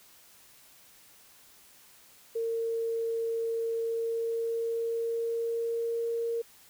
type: tone with pitch glide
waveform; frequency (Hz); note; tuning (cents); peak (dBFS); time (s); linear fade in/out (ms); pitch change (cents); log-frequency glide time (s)
sine; 457.2 to 463.6; A#4 to A#4; -34 to -10; -28; 2.35-6.42; 10; +24; 3.78-6.04
effects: white hiss -57 dBFS RMS until 6.69 s